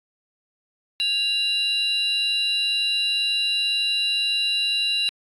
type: tone pair together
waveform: sine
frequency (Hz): 2794 / 3951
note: F7 / B7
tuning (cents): 0 / 0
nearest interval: tritone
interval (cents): 600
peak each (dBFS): -21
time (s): 1-5.09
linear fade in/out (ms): 0
effects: tanh soft clip ceiling -16 dBFS + AAC 48 kbps